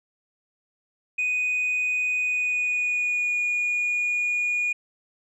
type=tone with pitch glide; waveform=sine; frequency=2489 to 2445 Hz; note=D#7 to D#7; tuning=0 to -31 cents; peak=-20 dBFS; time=1.18-4.73 s; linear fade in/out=10 ms; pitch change=-31 cents; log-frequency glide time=2.2-3.42 s; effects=tanh soft clip ceiling -20 dBFS